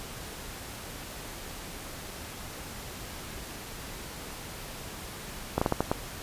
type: slowing click train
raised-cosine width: 1 ms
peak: -10 dBFS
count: 6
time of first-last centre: 5.58-5.915 s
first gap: 35 ms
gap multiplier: 1.33
effects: pink hiss -41 dBFS RMS until 6.22 s + resampled to 32000 Hz